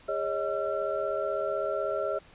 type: tone cluster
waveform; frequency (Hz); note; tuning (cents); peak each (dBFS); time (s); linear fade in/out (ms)
sine; 408.3 / 553 / 629 / 1356; G#4 / C#5 / D#5 / E6; -29 / -4 / +19 / +49; -34 / -32 / -31 / -36; 0.08-2.19; 10
effects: pink hiss -55 dBFS RMS until 2.34 s + resampled to 8000 Hz